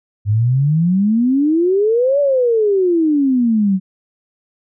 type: exponential two-way sweep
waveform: sine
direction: up then down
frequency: 99.7 to 582 to 183.9 Hz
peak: -11 dBFS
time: 0.25-3.8 s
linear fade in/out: 50 ms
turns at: 2.2 s
effects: none